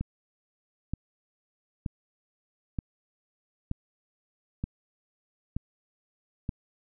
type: click train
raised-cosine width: 5 ms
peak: -18 dBFS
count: 8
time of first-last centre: 0.01-6.491 s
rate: 1.08 Hz
effects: none